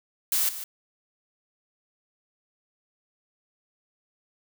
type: noise with echo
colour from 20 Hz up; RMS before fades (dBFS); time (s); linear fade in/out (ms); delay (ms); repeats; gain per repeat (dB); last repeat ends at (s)
blue; -24; 0.32-0.49; 2; 150; 1; -12; 0.64
effects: none